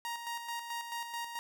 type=tone with tremolo; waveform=sawtooth; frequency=938 Hz; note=A#5; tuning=11 cents sharp; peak=-32 dBFS; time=0.05-1.39 s; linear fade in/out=0 ms; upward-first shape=square; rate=4.6 Hz; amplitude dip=50%; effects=none